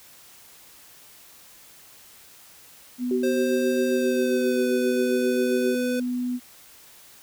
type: tone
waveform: sine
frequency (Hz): 247.8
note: B3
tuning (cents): +6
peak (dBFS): -24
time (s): 2.98-6.4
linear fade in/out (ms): 50
type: tone with tremolo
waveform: sine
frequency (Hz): 378.5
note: F#4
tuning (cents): +39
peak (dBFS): -21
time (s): 3.11-5.75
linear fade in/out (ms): 2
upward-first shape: sine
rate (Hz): 7.5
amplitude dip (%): 50
type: tone with pitch glide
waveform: square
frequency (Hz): 527 to 500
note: C5 to B4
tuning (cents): +12 to +21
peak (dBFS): -27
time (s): 3.23-6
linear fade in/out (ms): 5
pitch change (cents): -91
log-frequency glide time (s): 3.9-4.66
effects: white hiss -50 dBFS RMS until 7.22 s